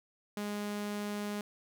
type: tone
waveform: sawtooth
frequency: 206.7 Hz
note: G#3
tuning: 8 cents flat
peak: -31 dBFS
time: 0.37-1.41 s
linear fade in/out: 2 ms
effects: none